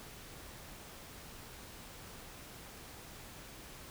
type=silence; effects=pink hiss -51 dBFS RMS until 3.9 s